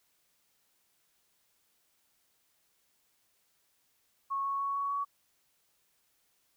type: tone with pitch steps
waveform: sine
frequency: 1100 / 1106.4 / 1112.8 / 1119.2 / 1125.7 Hz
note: C#6 / C#6 / C#6 / C#6 / C#6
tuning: -14 / -4 / +6 / +16 / +26 cents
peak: -30 dBFS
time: 4.3-5.05 s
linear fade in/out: 20 ms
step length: 150 ms
effects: white hiss -73 dBFS RMS until 6.56 s

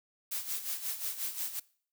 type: noise with tremolo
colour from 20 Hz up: blue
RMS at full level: -34 dBFS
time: 0.31-1.6 s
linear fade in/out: 10 ms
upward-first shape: sine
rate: 5.6 Hz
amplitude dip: 70%
effects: noise-tail reverb RT60 0.5 s tail -22 dB re dry

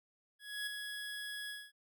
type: tone with ADSR envelope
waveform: 25% pulse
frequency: 1675 Hz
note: G#6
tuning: 14 cents sharp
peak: -32 dBFS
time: 0.39-1.72 s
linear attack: 280 ms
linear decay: 6 ms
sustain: -5 dB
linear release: 230 ms
effects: none

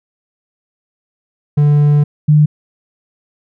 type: tone pair in turn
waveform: triangle / sine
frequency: 146.83 / 150.44 Hz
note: D3 / D3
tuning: 0 / +42 cents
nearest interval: unison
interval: 42 cents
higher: second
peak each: -5 dBFS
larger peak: neither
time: 1.57-2.04 / 2.28-2.46 s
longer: first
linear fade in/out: 10 ms
effects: none

